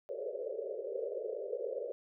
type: band-pass noise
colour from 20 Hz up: white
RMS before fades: -39 dBFS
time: 0.09-1.92 s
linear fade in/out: 0 ms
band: 390 to 590 Hz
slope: 96 dB/octave
effects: none